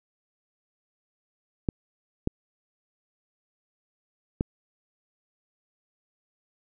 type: clicks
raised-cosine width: 3 ms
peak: -11 dBFS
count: 3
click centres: 1.688 / 2.274 / 4.409 s
effects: none